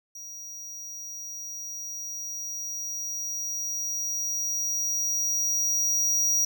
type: tone with level ramp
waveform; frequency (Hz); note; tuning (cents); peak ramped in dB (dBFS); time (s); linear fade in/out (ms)
square; 5750; F8; +50; -39 to -21; 0.15-6.45; 5
effects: none